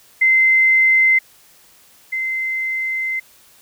sine tone pair in turn, 2070 / 2070 Hz, C7 / C7, -19 / -19 cents, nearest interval unison, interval 0 cents, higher neither, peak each -10 / -19 dBFS, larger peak first, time 0.21-1.19 / 2.12-3.2 s, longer second, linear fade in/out 10 ms, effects white hiss -50 dBFS RMS until 3.61 s

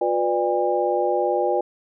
sine tone cluster, 356.8 / 495.3 / 593 / 809 Hz, F4 / B4 / D5 / G#5, +37 / +5 / +17 / -46 cents, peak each -24 dBFS, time 0.01-1.61 s, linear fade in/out 5 ms, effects none

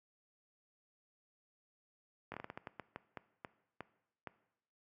slowing click train, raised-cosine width 0.5 ms, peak -28 dBFS, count 14, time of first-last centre 2.32-4.273 s, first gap 20 ms, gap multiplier 1.3, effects noise-tail reverb RT60 0.8 s tail -18 dB re dry + high-pass 100 Hz 12 dB/octave

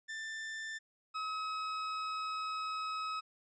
40% pulse tone pair in turn, 1777 / 1278.1 Hz, A6 / D#6, +17 / +46 cents, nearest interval tritone, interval 571 cents, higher first, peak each -39 / -35 dBFS, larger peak second, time 0.08-0.79 / 1.14-3.21 s, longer second, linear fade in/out 20 ms, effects resampled to 16000 Hz

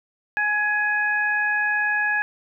harmonic tone, 838 Hz, G#5, 15 cents sharp, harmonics 1 / 2 / 3, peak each -28 / -20 / -30 dBFS, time 0.37-2.22 s, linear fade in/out 0 ms, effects none

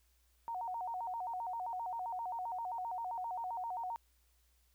sine tone with vibrato, 825 Hz, G#5, 12 cents flat, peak -37 dBFS, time 0.48-3.96 s, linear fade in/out 0 ms, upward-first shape square, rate 7.6 Hz, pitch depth 200 cents each way, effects added 60 Hz sine -70 dBFS peak until 4.74 s + white hiss -75 dBFS RMS until 4.74 s

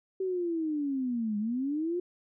sine linear two-way sweep, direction down then up, 384.1 to 203.9 to 361.7 Hz, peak -28 dBFS, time 0.2-2 s, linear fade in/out 5 ms, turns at 1.38 s, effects none

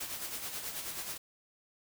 white noise with tremolo, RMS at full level -38 dBFS, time 0-1.18 s, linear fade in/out 10 ms, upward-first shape sine, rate 9.3 Hz, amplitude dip 50%, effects none

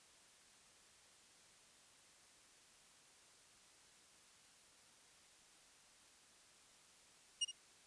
sawtooth tone with echo, 2861 Hz, F7, 41 cents sharp, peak -31 dBFS, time 7.41-7.45 s, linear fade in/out 10 ms, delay 66 ms, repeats 1, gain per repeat -11 dB, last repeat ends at 7.516 s, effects white hiss -66 dBFS RMS until 7.86 s + resampled to 22050 Hz

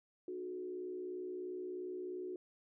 sine tone with frequency modulation, 365.2 Hz, F#4, 23 cents flat, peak -40 dBFS, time 0.28-2.36 s, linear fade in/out 2 ms, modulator 63 Hz, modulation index 0.64, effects none

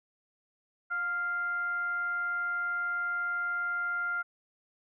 sine tone with frequency modulation, 1396.9 Hz, F6, in tune, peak -29 dBFS, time 0.9-4.23 s, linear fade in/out 20 ms, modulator 683 Hz, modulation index 0.27, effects none

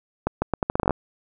accelerating click train, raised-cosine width 1 ms, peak -7 dBFS, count 12, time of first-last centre 0.27-0.907 s, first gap 150 ms, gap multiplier 0.78, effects none

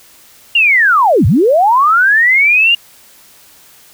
sine linear two-way sweep, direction down then up, 2851 to 77.78 to 2851 Hz, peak -6 dBFS, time 0.55-2.75 s, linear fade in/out 5 ms, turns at 1.26 s, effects white hiss -43 dBFS RMS until 3.93 s

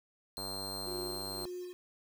sawtooth tone, 4173 Hz, C8, 5 cents flat, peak -37 dBFS, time 0.37-1.45 s, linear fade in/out 0 ms
click train, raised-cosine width 1 ms, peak -30 dBFS, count 105, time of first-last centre 0.38-1.453 s, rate 96.9 Hz
sine tone with tremolo, 359.7 Hz, F#4, 49 cents flat, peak -38 dBFS, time 0.86-1.73 s, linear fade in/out 0 ms, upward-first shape sine, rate 1.8 Hz, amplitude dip 80%
effects 9-bit

